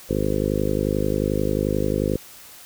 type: harmonic tone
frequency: 51.3 Hz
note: G#1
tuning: 21 cents flat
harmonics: 1 / 2 / 3 / 4 / 5 / 6 / 7 / 8 / 9 / 10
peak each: -29 / -29 / -29 / -29 / -29 / -29 / -29 / -29 / -29 / -29 dBFS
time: 0.09-2.17 s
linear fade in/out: 10 ms
effects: white hiss -44 dBFS RMS until 2.65 s